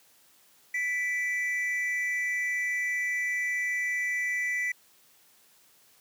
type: tone pair together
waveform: triangle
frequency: 1976 / 2321 Hz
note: B6 / D7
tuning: 0 / -21 cents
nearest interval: minor third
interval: 279 cents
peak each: -26 / -33 dBFS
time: 0.74-4.72 s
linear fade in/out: 5 ms
effects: white hiss -61 dBFS RMS until 6 s + high-pass 100 Hz 12 dB/octave